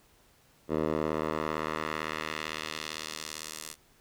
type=tone with band-pass filter sweep; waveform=10% pulse; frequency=77.78 Hz; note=D#2; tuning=in tune; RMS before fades=-34 dBFS; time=0.68-3.76 s; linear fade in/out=50 ms; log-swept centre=460 to 9100 Hz; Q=0.91; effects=pink hiss -63 dBFS RMS until 4 s